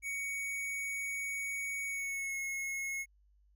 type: tone with pitch glide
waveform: square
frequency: 2239 to 2174 Hz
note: C#7 to C#7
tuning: +17 to -34 cents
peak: -36 dBFS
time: 0.02-3.06 s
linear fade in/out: 50 ms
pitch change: -51 cents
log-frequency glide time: 1.87-2.37 s
effects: added 50 Hz sine -64 dBFS peak until 3.55 s

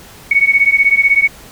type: beating tone pair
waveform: sine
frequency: 2217 / 2233 Hz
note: C#7 / C#7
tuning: 0 / +12 cents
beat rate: 16 Hz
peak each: -11 dBFS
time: 0.31-1.28 s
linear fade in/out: 5 ms
effects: pink hiss -38 dBFS RMS until 1.51 s

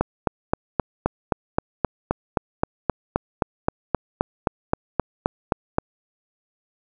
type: click train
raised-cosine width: 1 ms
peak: -4 dBFS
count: 23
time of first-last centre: 0.01-5.784 s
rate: 3.81 Hz
effects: none

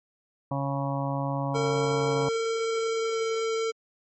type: harmonic tone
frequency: 138.59 Hz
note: C#3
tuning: in tune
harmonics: 1 / 2 / 4 / 5 / 6 / 7 / 8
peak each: -29 / -33 / -34 / -37 / -38 / -35 / -39 dBFS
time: 0.51-2.29 s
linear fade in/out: 5 ms
type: tone with pitch glide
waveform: square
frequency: 454.5 to 449.3 Hz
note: A#4 to A4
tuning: -44 to +36 cents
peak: -26 dBFS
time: 1.54-3.72 s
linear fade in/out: 20 ms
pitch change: -20 cents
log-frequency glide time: 2.29-3.4 s
effects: MP3 32 kbps

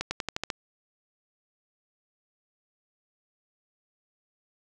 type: accelerating click train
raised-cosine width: 0.2 ms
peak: -12 dBFS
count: 7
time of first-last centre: 0.01-0.502 s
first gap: 100 ms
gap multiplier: 0.92
effects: none

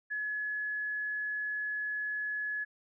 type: tone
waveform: sine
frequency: 1699 Hz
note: G#6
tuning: 39 cents sharp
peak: -32 dBFS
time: 0.1-2.65 s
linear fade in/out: 20 ms
effects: none

